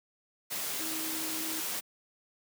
sine tone in noise, 317.5 Hz, D#4, 35 cents sharp, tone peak -40 dBFS, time 0.79-1.61 s, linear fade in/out 20 ms, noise white, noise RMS -35 dBFS, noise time 0.5-1.81 s, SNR -8 dB, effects high-pass 150 Hz 12 dB/octave

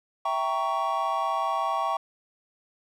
triangle chord, E diminished seventh, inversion none, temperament equal with one note detuned, 659.3 / 784 / 932.3 / 1115.8 Hz, E5 / G5 / Bb5 / Db6, 0 / 0 / 0 / +11 cents, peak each -30 / -28 / -30 / -26 dBFS, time 0.25-1.97 s, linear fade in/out 5 ms, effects none

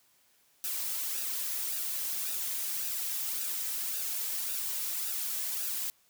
blue noise with flanger, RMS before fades -34 dBFS, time 0.64-5.9 s, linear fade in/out 0 ms, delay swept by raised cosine 0.92 to 2.82 ms, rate 1.8 Hz, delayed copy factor -0.55, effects white hiss -67 dBFS RMS until 6.09 s + high-pass 60 Hz 12 dB/octave

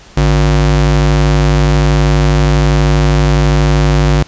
square ring-modulated tone, 103 Hz, G#2, 14 cents flat, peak -5 dBFS, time 0.17-4.23 s, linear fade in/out 5 ms, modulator 46.2 Hz, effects pink hiss -39 dBFS RMS until 4.27 s + resampled to 16000 Hz

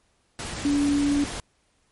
sine tone in noise, 286.5 Hz, D4, 43 cents flat, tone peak -19 dBFS, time 0.65-1.24 s, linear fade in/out 0 ms, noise pink, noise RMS -33 dBFS, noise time 0.39-1.4 s, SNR +11 dB, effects pink hiss -67 dBFS RMS until 1.91 s + MP3 48 kbps

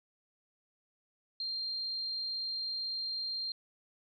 sine tone, 4186 Hz, C8, in tune, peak -34 dBFS, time 1.4-3.52 s, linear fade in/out 2 ms, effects none

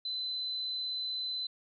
sine tone, 4031 Hz, B7, 35 cents sharp, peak -33 dBFS, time 0.05-1.47 s, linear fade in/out 5 ms, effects none

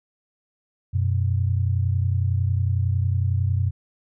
sine tone pair together, 92.5 / 123.47 Hz, F#2 / B2, 0 / 0 cents, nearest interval perfect fourth, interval 500 cents, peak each -20 / -24 dBFS, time 0.93-3.71 s, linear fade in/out 20 ms, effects none

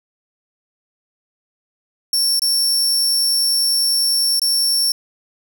sawtooth tone with dropouts, 5450 Hz, F8, 43 cents flat, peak -12 dBFS, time 2.13-4.92 s, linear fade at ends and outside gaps 2 ms, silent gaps 2.395-2.419 / 4.396-4.417 s, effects none

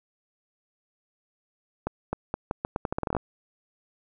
accelerating click train, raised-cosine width 1 ms, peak -13 dBFS, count 15, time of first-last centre 1.87-3.167 s, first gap 260 ms, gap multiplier 0.81, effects none

